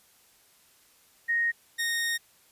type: tone pair in turn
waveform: sine / sawtooth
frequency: 1864.7 / 1855.5 Hz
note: A#6 / A#6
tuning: 0 / -9 cents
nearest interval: unison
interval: 9 cents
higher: first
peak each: -23 / -23 dBFS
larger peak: neither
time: 1.28-1.52 / 1.78-2.18 s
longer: second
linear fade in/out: 20 ms
effects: white hiss -61 dBFS RMS until 2.51 s + resampled to 32000 Hz